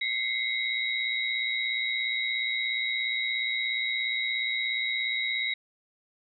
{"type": "tone cluster", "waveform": "sine", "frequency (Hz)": [2053, 2170, 3827], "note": ["C7", "C#7", "A#7"], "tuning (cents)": [-33, -37, 45], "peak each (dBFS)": -31, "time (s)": [0.01, 5.54], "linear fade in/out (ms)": 5, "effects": []}